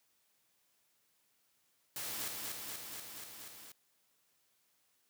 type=noise with echo; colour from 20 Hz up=white; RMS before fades=-41 dBFS; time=1.96-2.28 s; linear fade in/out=2 ms; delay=240 ms; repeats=6; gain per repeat=-2 dB; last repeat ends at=3.72 s; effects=white hiss -75 dBFS RMS until 5.09 s + high-pass 80 Hz 12 dB/octave